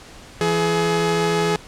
sawtooth tone pair together, 167.8 / 422.8 Hz, E3 / G#4, +31 / +31 cents, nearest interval octave + major third, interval 1600 cents, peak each -18 / -15 dBFS, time 0.41-1.56 s, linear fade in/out 0 ms, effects pink hiss -42 dBFS RMS until 1.67 s + low-pass 8000 Hz 12 dB/octave

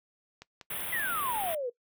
click train, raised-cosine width 0.2 ms, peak -28 dBFS, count 4, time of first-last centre 0.42-0.997 s, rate 5.2 Hz
white band-stop noise, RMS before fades -36 dBFS, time 0.7-1.55 s, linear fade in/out 5 ms, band 3600 to 8900 Hz, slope 96 dB/octave
sine exponential sweep, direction down, 2026 to 466.2 Hz, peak -30 dBFS, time 0.92-1.7 s, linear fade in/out 10 ms
effects noise-tail reverb RT60 0.1 s tail -19 dB re dry

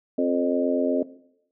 harmonic tone with a mistuned harmonic, 88.2 Hz, F2, 18 cents sharp, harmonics 3 / 4 / 5 / 6 / 7, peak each -23 / -29 / -27 / -31 / -26 dBFS, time 0.18-1.03 s, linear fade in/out 5 ms, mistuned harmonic 7, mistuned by -17 cents, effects noise-tail reverb RT60 0.7 s tail -17 dB re dry

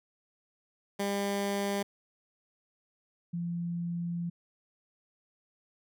15% pulse / sine tone pair in turn, 200 / 171.72 Hz, G3 / F3, +35 / -29 cents, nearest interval minor third, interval 264 cents, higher first, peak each -23 / -31 dBFS, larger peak first, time 0.99-1.83 / 3.33-4.3 s, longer second, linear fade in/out 10 ms, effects none

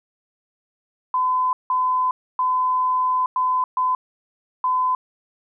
sine tone bursts at uneven times, 1015 Hz, B5, 47 cents sharp, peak -17 dBFS, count 6, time 1.14-1.53 / 1.7-2.11 / 2.39-3.26 / 3.36-3.64 / 3.77-3.95 / 4.64-4.95 s, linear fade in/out 2 ms, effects none

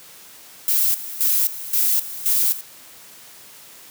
violet noise with tremolo, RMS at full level -18 dBFS, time 0.68-2.61 s, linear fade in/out 0 ms, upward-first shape square, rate 1.9 Hz, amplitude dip 80%, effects white hiss -44 dBFS RMS until 3.9 s + high-pass 100 Hz 12 dB/octave

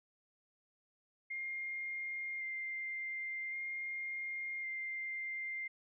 sine tone with vibrato, 2109 Hz, C7, 13 cents sharp, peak -38 dBFS, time 1.3-5.68 s, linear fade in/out 10 ms, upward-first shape square, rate 0.45 Hz, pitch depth 10 cents each way, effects none

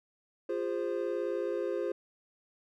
triangle chord, F minor, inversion none, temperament equal with one note detuned, 349.2 / 408.2 / 523.3 Hz, F4 / Ab4 / C5, 0 / -30 / 0 cents, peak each -33 dBFS, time 0.49-1.92 s, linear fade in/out 5 ms, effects none

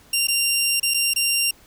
15% pulse tone with dropouts, 2775 Hz, F7, 12 cents flat, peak -11 dBFS, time 0.13-1.51 s, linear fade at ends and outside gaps 5 ms, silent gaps 0.272-0.283 / 0.799-0.829 / 0.939-0.943 / 1.137-1.16 s, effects pink hiss -52 dBFS RMS until 1.66 s

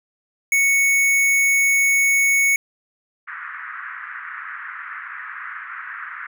square tone, 2217 Hz, C#7, in tune, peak -15 dBFS, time 0.52-2.56 s, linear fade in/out 2 ms
white band-pass noise, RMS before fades -33 dBFS, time 3.27-6.27 s, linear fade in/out 10 ms, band 1200 to 1900 Hz, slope 48 dB/octave
effects none

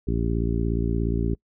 harmonic tone, 57 Hz, A#1, 38 cents flat, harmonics 1 / 2 / 3 / 4 / 5 / 6 / 7, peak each -25 / -28 / -30 / -31 / -32 / -33 / -33 dBFS, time 0.07-1.35 s, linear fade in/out 10 ms, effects noise-tail reverb RT60 0.1 s tail -26 dB re dry

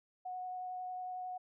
sine tone with vibrato, 734 Hz, F#5, 14 cents flat, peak -39 dBFS, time 0.25-1.38 s, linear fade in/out 10 ms, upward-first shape sine, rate 11 Hz, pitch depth 9 cents each way, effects none

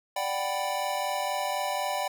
square chord, G major seventh, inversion second, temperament equal, 587.3 / 740 / 784 / 987.8 Hz, D5 / F#5 / G5 / B5, 0 / 0 / 0 / 0 cents, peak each -34 / -35 / -33 / -35 dBFS, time 0.16-2.08 s, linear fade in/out 5 ms, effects none

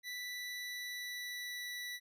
25% pulse tone with pitch glide, 1975.5 to 1961.9 Hz, B6 to B6, 0 to -12 cents, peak -37 dBFS, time 0.03-2 s, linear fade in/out 50 ms, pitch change -12 cents, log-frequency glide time 0.17-1.71 s, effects none

